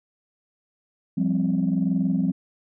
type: chord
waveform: sine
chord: F suspended second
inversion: none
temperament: equal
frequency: 174.61 / 196 / 261.6 Hz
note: F3 / G3 / C4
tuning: 0 / 0 / 0 cents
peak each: -23 / -23 / -24 dBFS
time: 1.17-2.32 s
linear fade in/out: 10 ms
effects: tanh soft clip ceiling -13 dBFS